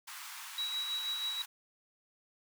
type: high-pass noise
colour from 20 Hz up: pink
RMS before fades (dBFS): -46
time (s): 0.07-1.46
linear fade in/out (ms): 10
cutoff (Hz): 910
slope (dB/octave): 48
type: tone with tremolo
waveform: sine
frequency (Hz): 3883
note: B7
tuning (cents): -30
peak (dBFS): -32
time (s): 0.58-1.42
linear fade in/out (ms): 2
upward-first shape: sine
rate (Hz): 6.2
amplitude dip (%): 40
effects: none